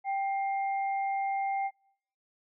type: tone pair together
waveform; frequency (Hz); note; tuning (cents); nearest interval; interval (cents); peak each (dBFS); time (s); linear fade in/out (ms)
sine; 784 / 2114; G5 / C7; 0 / +17; octave + perfect fourth; 1717; -28 / -40; 0.04-1.71; 50
effects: noise-tail reverb RT60 0.7 s tail -26 dB re dry